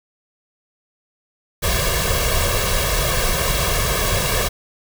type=noise with comb filter; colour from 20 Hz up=pink; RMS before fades=-19 dBFS; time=1.62-4.49 s; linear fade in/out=20 ms; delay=1.8 ms; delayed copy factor=+0.85; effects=none